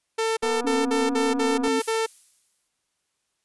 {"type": "tone bursts", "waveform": "sawtooth", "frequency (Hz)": 447.4, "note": "A4", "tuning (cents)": 29, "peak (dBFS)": -18, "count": 8, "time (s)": [0.18, 2.064], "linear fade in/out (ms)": 10, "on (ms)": 190, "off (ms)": 52}
{"type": "click train", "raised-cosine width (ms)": 1, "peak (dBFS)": -21, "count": 303, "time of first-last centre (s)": [0.43, 1.678], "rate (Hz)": 242}
{"type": "tone with vibrato", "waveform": "sine", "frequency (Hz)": 270, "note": "C#4", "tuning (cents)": -45, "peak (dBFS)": -24, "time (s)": [0.64, 1.8], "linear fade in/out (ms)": 10, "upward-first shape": "triangle", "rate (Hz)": 7, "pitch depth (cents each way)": 58}
{"type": "noise with exponential decay", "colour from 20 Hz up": "violet", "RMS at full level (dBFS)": -30, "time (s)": [1.8, 2.68], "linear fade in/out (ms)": 1, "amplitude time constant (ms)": 190}
{"effects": ["white hiss -75 dBFS RMS until 3.44 s", "resampled to 24000 Hz"]}